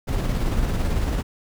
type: noise with tremolo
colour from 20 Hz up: brown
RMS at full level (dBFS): -21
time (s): 0.07-1.23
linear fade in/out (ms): 20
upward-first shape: square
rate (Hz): 18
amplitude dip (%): 30
effects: none